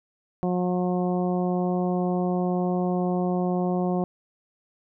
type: harmonic tone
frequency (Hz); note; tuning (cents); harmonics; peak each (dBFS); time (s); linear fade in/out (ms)
180.2; F#3; -45; 1 / 2 / 3 / 4 / 5 / 6; -24 / -28 / -32 / -31 / -40 / -41; 0.43-4.04; 0
effects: none